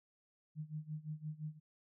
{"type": "tone with tremolo", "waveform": "sine", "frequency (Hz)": 153.6, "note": "D#3", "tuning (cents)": -22, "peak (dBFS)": -38, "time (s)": [0.55, 1.6], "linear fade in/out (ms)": 50, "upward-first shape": "sine", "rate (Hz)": 5.8, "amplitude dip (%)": 90, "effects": []}